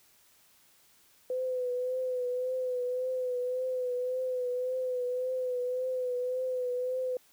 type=tone with vibrato; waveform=sine; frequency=504 Hz; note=B4; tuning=35 cents sharp; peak=-29 dBFS; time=1.3-7.17 s; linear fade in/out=2 ms; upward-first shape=triangle; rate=1.8 Hz; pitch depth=41 cents each way; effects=white hiss -63 dBFS RMS until 7.32 s